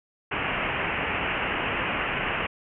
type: low-pass noise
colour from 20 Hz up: white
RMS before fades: -28 dBFS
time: 0.31-2.47 s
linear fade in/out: 10 ms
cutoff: 2900 Hz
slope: 96 dB/octave
effects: none